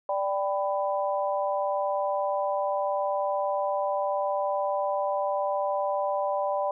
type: chord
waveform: sine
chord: G major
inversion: second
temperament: equal with one note detuned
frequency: 587.3 / 784 / 995.2 Hz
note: D5 / G5 / B5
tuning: 0 / 0 / +13 cents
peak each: -27 / -30 / -31 dBFS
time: 0.09-6.71 s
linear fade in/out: 2 ms
effects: none